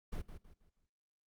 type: noise with echo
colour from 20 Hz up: brown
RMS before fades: -39 dBFS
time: 0.12-0.22 s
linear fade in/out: 10 ms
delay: 160 ms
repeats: 4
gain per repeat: -9 dB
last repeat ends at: 0.86 s
effects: noise-tail reverb RT60 0.6 s tail -20 dB re dry + Opus 48 kbps